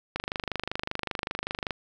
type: click train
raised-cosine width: 0.3 ms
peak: -13 dBFS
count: 40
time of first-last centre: 0.16-1.708 s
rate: 25.2 Hz
effects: none